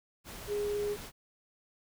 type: tone in noise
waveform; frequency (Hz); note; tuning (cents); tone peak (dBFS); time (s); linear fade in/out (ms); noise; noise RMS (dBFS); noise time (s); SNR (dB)
sine; 412.7; G#4; -11; -30; 0.47-0.97; 50; pink; -45; 0.24-1.12; +12
effects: none